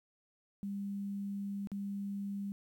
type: tone with dropouts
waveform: sine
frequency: 200 Hz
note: G3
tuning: 35 cents sharp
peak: -36 dBFS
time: 0.63-2.52 s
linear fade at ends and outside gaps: 0 ms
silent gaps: 1.672-1.717 s
effects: 11-bit